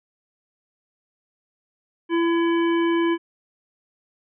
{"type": "harmonic tone with a mistuned harmonic", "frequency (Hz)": 336.4, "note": "E4", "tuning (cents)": 35, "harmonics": [1, 3, 5, 7, 9], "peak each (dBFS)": [-18, -28, -32, -35, -37], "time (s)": [2.09, 3.18], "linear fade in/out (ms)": 50, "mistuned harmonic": 7, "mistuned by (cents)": -56, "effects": []}